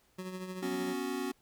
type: tone with tremolo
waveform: 25% pulse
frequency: 185 Hz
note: F#3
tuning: in tune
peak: -33 dBFS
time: 0.18-0.94 s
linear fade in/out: 10 ms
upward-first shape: triangle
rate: 13 Hz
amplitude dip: 55%
type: chord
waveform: square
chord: B suspended second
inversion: none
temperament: equal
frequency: 246.9 / 277.2 / 370 Hz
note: B3 / C#4 / F#4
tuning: 0 / 0 / 0 cents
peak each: -40 / -38 / -38 dBFS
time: 0.62-1.32 s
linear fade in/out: 10 ms
effects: pink hiss -69 dBFS RMS until 1.41 s